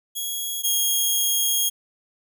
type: tone pair in turn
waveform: 10% pulse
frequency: 3322 / 3267 Hz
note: G#7 / G#7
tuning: 0 / -29 cents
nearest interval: unison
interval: 29 cents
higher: first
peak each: -18 / -11 dBFS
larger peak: second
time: 0.15-0.63 / 0.63-1.7 s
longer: second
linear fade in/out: 20 ms
effects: none